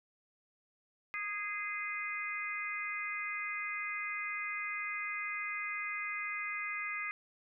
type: harmonic tone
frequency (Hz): 413.1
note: G#4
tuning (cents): -9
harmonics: 3 / 4 / 5 / 6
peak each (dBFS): -43 / -45 / -38 / -42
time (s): 1.14-7.11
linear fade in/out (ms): 0
effects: none